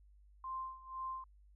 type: tone with tremolo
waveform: sine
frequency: 1047 Hz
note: C6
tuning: 1 cent sharp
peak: -38 dBFS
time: 0.44-1.24 s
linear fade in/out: 2 ms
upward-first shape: sine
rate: 2 Hz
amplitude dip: 85%
effects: added 50 Hz sine -60 dBFS peak until 1.55 s